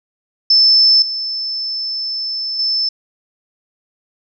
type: tone with level steps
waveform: sine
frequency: 5274 Hz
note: E8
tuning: in tune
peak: -7 / -19 / -14 dBFS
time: 0.5-2.89 s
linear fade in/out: 5 ms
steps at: 1.02 / 2.59 s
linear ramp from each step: 2 ms
effects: none